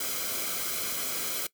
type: noise with comb filter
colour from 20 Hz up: white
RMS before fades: -32 dBFS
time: 0-1.47 s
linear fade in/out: 5 ms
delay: 1.1 ms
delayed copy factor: -0.65
effects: noise-tail reverb RT60 0.1 s tail -19 dB re dry